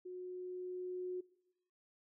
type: tone with level ramp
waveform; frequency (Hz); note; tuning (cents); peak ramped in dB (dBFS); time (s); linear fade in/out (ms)
sine; 364.1; F#4; -28; -44 to -38; 0.05-1.21; 10
effects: noise-tail reverb RT60 0.9 s tail -21 dB re dry